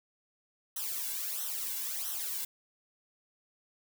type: noise with flanger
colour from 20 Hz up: blue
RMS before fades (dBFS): -36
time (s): 0.76-2.45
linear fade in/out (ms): 5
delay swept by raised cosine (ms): 0.42 to 1.62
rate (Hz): 1.5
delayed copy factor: -0.85
effects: none